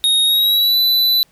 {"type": "tone with pitch glide", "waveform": "square", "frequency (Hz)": [3741, 3986], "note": ["A#7", "B7"], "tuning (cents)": [5, 15], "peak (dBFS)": -12, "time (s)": [0.04, 1.23], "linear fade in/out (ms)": 0, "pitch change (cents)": 110, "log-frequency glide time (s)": [0.25, 0.78], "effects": ["pink hiss -56 dBFS RMS until 1.31 s"]}